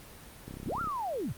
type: click train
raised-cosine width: 3 ms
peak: -28 dBFS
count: 14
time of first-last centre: 0.48-0.873 s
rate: 33.1 Hz
type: linear two-way sweep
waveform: sine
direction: up then down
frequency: 79.6 to 1409 to 79.6 Hz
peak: -31 dBFS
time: 0.66-1.33 s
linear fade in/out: 10 ms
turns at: 0.81 s
effects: pink hiss -50 dBFS RMS until 1.37 s + Opus 32 kbps